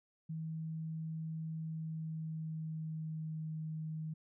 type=tone with pitch glide; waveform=sine; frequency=160 to 157.34 Hz; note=D#3 to D#3; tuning=+49 to +20 cents; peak=-38 dBFS; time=0.29-4.14 s; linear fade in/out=10 ms; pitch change=-29 cents; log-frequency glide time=1.59-3.49 s; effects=none